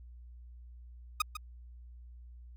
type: tone with echo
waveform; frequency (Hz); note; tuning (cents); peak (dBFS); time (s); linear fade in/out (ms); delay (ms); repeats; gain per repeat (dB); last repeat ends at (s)
sawtooth; 1244.5; D#6; 0; -22; 1.2-1.22; 5; 150; 1; -11; 1.37
effects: added 60 Hz sine -48 dBFS peak until 2.56 s + Opus 48 kbps